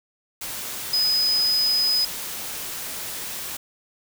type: tone in noise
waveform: sine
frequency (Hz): 5020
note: D#8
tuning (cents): +15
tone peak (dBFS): -18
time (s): 0.93-2.05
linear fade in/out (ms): 5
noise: white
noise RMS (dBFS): -32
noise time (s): 0.41-3.57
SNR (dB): +11
effects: none